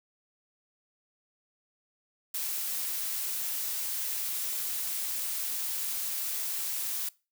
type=noise; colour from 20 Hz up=blue; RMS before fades=-33 dBFS; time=2.34-7.09 s; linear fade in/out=5 ms; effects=noise-tail reverb RT60 0.3 s tail -22 dB re dry